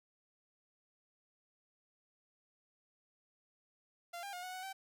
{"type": "tone with pitch steps", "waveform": "sawtooth", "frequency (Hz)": [691, 800, 716, 736, 743, 772], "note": ["F5", "G5", "F5", "F#5", "F#5", "G5"], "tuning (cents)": [-19, 35, 43, -9, 7, -27], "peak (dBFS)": -39, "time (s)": [4.13, 4.73], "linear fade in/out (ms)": 10, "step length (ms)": 100, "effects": []}